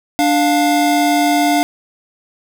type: tone pair together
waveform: square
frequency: 293.7 / 704.6 Hz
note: D4 / F5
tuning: 0 / +15 cents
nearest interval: octave + minor third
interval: 1515 cents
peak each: -15 dBFS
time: 0.19-1.63 s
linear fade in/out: 0 ms
effects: none